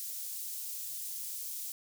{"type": "high-pass noise", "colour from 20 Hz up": "white", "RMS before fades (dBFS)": -40, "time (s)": [0, 1.72], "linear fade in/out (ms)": 0, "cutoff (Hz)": 6200, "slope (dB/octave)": 12, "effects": []}